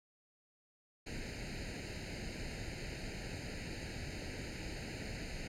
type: noise with comb filter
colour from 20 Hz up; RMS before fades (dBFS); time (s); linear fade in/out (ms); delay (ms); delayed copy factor
pink; -43; 1.06-5.48; 10; 0.44; +1
effects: low-pass 6000 Hz 12 dB/octave